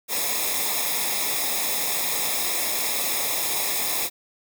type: noise with comb filter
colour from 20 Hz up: white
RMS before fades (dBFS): -25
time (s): 0.08-4.1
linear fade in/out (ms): 50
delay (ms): 0.67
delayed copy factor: -0.75
effects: none